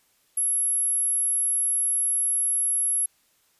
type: tone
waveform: sine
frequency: 11190 Hz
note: F9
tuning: 2 cents sharp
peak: -21 dBFS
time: 0.37-3.06 s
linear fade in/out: 5 ms
effects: white hiss -65 dBFS RMS until 3.59 s + resampled to 32000 Hz